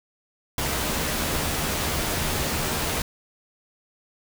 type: noise with comb filter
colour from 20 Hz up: pink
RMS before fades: -26 dBFS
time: 0.58-3.02 s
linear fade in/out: 2 ms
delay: 13 ms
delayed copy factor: +0.5
effects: none